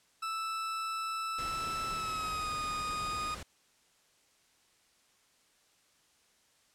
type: tone with pitch glide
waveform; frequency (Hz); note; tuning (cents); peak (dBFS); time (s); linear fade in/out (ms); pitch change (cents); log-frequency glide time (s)
40% pulse; 1318.5 to 1237.3; E6 to D#6; 0 to -10; -33; 0.22-3.35; 10; -110; 1.91-2.52
type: noise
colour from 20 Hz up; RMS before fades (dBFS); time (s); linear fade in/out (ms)
pink; -44; 1.38-3.43; 5
effects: white hiss -68 dBFS RMS until 6.74 s + low-pass 9000 Hz 12 dB/octave